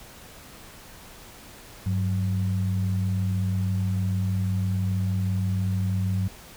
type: tone pair together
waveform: sine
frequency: 98.77 / 185 Hz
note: G2 / F#3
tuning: +14 / 0 cents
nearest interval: major seventh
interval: 1086 cents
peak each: -23 / -29 dBFS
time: 1.86-6.28 s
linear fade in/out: 5 ms
effects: pink hiss -46 dBFS RMS until 6.56 s